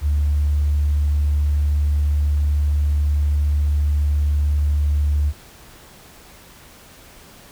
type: tone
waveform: sine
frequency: 73.42 Hz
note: D2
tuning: in tune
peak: -14 dBFS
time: 0.01-5.33 s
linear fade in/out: 50 ms
effects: tanh soft clip ceiling -11 dBFS + pink hiss -45 dBFS RMS until 7.51 s